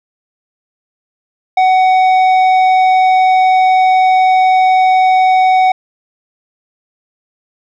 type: tone with tanh clipping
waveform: sine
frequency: 748 Hz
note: F#5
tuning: 19 cents sharp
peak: -8 dBFS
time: 1.57-5.72 s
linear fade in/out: 5 ms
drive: 9 dB
effects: none